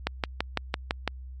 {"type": "click train", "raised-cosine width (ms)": 0.3, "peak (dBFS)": -9, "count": 7, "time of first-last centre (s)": [0.07, 1.077], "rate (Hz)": 5.96, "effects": ["added 64 Hz sine -38 dBFS peak until 1.4 s", "MP3 48 kbps"]}